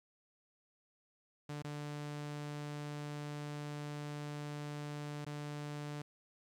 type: tone with dropouts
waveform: sawtooth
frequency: 147.3 Hz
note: D3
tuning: 6 cents sharp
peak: -37 dBFS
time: 1.49-6.02 s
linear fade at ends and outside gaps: 5 ms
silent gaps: 1.623-1.644 / 5.249-5.264 s
effects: low-pass 9000 Hz 12 dB/octave + 12-bit